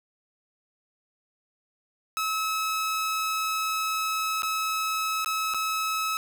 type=tone with dropouts; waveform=sawtooth; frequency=1292 Hz; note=E6; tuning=35 cents flat; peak=-22 dBFS; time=2.17-6.17 s; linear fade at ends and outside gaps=0 ms; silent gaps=4.421-4.432 / 5.246-5.26 / 5.538-5.545 s; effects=none